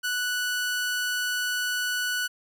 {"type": "tone", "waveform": "sawtooth", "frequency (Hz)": 1480, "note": "F#6", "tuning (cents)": 0, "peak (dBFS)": -22, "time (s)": [0.03, 2.28], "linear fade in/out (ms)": 20, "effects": []}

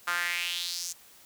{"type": "tone with high-pass filter sweep", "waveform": "sawtooth", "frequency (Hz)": 174.5, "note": "F3", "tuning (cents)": -1, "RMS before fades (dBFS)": -32, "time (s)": [0.07, 0.93], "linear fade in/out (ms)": 10, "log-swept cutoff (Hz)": [1300, 6700], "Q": 3.5, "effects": ["white hiss -55 dBFS RMS until 1.25 s"]}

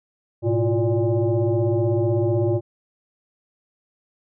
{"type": "tone with frequency modulation", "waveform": "sine", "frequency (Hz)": 123.47, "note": "B2", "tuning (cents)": 0, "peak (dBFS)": -17, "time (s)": [0.42, 2.61], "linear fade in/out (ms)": 50, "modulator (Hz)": 231, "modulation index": 1.8, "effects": []}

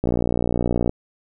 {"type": "click train", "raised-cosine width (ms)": 2, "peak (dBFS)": -7, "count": 52, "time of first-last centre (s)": [0.04, 0.894], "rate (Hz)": 59.7, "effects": []}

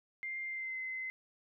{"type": "tone with pitch glide", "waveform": "sine", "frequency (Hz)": [2102, 2054], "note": ["C7", "C7"], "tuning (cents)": [7, -33], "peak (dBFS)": -37, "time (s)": [0.23, 1.1], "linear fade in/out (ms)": 0, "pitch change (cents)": -40, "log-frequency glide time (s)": [0.48, 0.78], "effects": []}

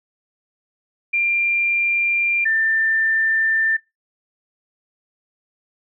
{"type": "tone pair in turn", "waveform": "sine", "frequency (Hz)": [2384, 1786], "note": ["D7", "A6"], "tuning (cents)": [25, 25], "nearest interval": "perfect fourth", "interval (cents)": 500, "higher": "first", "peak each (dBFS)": [-16, -15], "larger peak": "second", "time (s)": [[1.13, 2.45], [2.45, 3.77]], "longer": "neither", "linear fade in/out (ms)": 10, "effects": ["noise-tail reverb RT60 0.2 s tail -23 dB re dry"]}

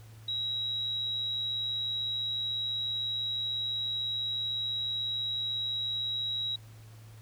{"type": "tone", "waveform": "sine", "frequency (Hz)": 3858, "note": "B7", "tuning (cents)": -41, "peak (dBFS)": -30, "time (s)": [0.28, 6.56], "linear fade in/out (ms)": 5, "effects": ["added 110 Hz sine -48 dBFS peak until 7.21 s", "pink hiss -59 dBFS RMS until 7.21 s"]}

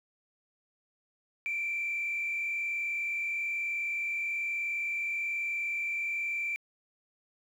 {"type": "tone with frequency modulation", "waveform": "sine", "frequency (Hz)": 2349, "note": "D7", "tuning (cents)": 0, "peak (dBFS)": -29, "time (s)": [1.46, 6.56], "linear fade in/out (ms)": 0, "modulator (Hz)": 41.1, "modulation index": 1, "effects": ["tanh soft clip ceiling -26 dBFS", "10-bit"]}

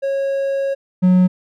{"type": "tone pair in turn", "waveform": "triangle", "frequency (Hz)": [548, 182.87], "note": ["C#5", "F#3"], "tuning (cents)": [-20, -20], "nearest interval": "octave + perfect fifth", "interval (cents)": 1900, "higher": "first", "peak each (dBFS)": [-15, -7], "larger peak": "second", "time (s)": [[0.02, 0.75], [1.02, 1.28]], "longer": "first", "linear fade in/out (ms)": 20, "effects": []}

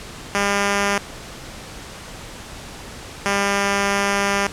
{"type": "tone pair in turn", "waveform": "5% pulse", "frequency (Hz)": [201.1, 199.83], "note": ["G3", "G3"], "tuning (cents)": [44, 34], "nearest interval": "unison", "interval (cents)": 10, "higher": "first", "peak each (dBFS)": -6, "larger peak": "neither", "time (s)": [[0.35, 0.98], [3.26, 4.47]], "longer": "second", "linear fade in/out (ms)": 0, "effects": ["pink hiss -36 dBFS RMS until 4.52 s", "low-pass 9000 Hz 12 dB/octave"]}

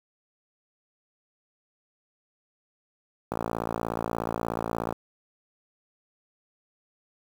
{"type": "click train", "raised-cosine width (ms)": 1, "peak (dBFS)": -14, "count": 92, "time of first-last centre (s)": [3.32, 4.925], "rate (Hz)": 56.7, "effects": ["high-pass 80 Hz 12 dB/octave", "7-bit"]}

